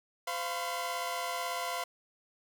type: tone cluster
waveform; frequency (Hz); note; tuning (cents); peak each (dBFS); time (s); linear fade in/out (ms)
sawtooth; 514 / 693 / 1010 / 1086; C5 / F5 / B5 / C#6; -31 / -14 / +39 / -36; -38 / -33 / -34 / -39; 0.27-1.84; 5
effects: none